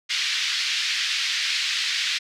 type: band-pass noise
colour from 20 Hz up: white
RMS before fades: -25 dBFS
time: 0.09-2.19 s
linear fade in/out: 20 ms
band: 1800 to 4800 Hz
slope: 24 dB/octave
effects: none